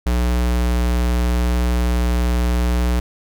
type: tone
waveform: square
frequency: 60.4 Hz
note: B1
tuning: 38 cents flat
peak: -16 dBFS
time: 0.06-3 s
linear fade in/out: 5 ms
effects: none